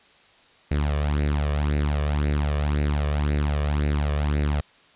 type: tone with flanger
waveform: sawtooth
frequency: 73.42 Hz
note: D2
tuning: in tune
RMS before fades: -23 dBFS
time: 0.71-4.61 s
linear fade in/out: 5 ms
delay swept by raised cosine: 0.45 to 1.75 ms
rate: 1.9 Hz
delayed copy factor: +0.65
effects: white hiss -55 dBFS RMS until 4.95 s + resampled to 8000 Hz